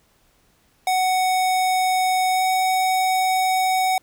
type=tone with pitch glide; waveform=square; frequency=744 to 749.2 Hz; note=F#5 to F#5; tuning=+9 to +21 cents; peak=-18 dBFS; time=0.87-3.98 s; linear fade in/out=2 ms; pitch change=+12 cents; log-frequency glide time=2.32-2.43 s; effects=pink hiss -61 dBFS RMS until 4.02 s